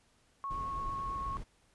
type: tone with vibrato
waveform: sine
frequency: 1097 Hz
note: C#6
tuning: 18 cents flat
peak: -35 dBFS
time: 0.44-1.37 s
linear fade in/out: 0 ms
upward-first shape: sine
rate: 8.9 Hz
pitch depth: 12 cents each way
type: noise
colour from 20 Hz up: brown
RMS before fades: -43 dBFS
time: 0.5-1.44 s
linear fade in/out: 10 ms
effects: pink hiss -69 dBFS RMS until 1.74 s + resampled to 24000 Hz